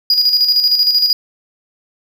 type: tone with tremolo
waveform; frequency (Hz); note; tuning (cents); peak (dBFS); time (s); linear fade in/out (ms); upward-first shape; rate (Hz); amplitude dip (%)
triangle; 4888; D#8; -32; -7; 0.1-1.13; 2; square; 13; 50
effects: none